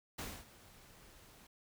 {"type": "noise with ADSR envelope", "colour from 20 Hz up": "pink", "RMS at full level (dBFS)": -42, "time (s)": [0.18, 1.47], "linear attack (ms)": 10, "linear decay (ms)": 250, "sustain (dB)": -18, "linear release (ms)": 5, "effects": []}